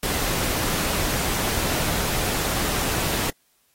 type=noise; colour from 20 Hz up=pink; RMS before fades=-25 dBFS; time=0.03-3.3 s; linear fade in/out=2 ms; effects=white hiss -65 dBFS RMS until 3.74 s + AAC 48 kbps